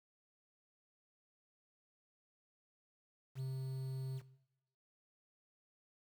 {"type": "tone with quantisation", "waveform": "triangle", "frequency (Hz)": 132.1, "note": "C3", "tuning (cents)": 17, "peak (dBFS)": -36, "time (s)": [3.35, 4.22], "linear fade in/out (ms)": 50, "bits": 10, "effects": ["noise-tail reverb RT60 0.8 s tail -17 dB re dry"]}